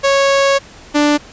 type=tone pair in turn; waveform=sawtooth; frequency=552 / 294.4 Hz; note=C#5 / D4; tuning=-7 / +4 cents; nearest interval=major seventh; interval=1089 cents; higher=first; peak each=-6 dBFS; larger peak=neither; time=0.03-0.59 / 0.94-1.18 s; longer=first; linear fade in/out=20 ms; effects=pink hiss -39 dBFS RMS until 1.32 s + resampled to 16000 Hz